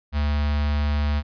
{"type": "tone with notch filter", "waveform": "square", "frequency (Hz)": 73.42, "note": "D2", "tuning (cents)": 0, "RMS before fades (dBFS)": -22, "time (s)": [0.12, 1.23], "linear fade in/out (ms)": 50, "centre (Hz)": 390, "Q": 0.96, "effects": ["resampled to 11025 Hz"]}